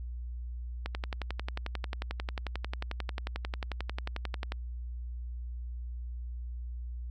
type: click train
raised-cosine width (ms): 0.3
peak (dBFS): -19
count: 42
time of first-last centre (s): 0.86-4.521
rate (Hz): 11.2
effects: added 60 Hz sine -36 dBFS peak until 7.1 s